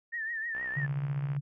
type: tone with vibrato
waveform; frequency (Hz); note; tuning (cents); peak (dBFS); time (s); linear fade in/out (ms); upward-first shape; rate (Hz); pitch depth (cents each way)
sine; 1816; A#6; -46; -32; 0.12-0.87; 20; triangle; 6.4; 90
type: click train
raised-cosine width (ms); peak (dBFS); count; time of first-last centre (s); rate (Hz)
0.5; -31; 53; 0.55-1.365; 63.8
type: tone with tremolo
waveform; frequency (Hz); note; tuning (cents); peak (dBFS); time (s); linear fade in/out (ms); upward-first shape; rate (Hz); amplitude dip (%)
sine; 141.7; C#3; +38; -27; 0.76-1.41; 20; sine; 15; 50
effects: none